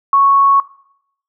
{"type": "tone", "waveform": "sine", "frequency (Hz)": 1107, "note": "C#6", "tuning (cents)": -3, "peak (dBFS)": -7, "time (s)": [0.13, 0.6], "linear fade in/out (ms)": 2, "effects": ["noise-tail reverb RT60 0.7 s tail -19 dB re dry"]}